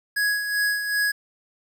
square tone with tremolo, 1667 Hz, G#6, 6 cents sharp, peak -20 dBFS, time 0.16-1.12 s, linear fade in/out 10 ms, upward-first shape sine, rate 2.6 Hz, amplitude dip 55%, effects 9-bit

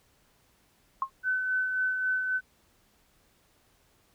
sine tone with exponential decay, 1071 Hz, C6, 40 cents sharp, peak -21 dBFS, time 1.02-1.1 s, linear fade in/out 2 ms, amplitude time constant 17 ms
sine tone with tremolo, 1514 Hz, F#6, 39 cents sharp, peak -24 dBFS, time 1.23-2.41 s, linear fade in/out 50 ms, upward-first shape sine, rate 3.7 Hz, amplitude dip 40%
effects pink hiss -66 dBFS RMS until 4.14 s

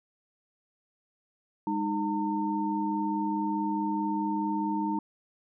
sine tone cluster, 204.7 / 309.4 / 909 Hz, G#3 / D#4 / A#5, -25 / -10 / -44 cents, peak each -32 / -30 / -31 dBFS, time 1.67-4.99 s, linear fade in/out 2 ms, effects none

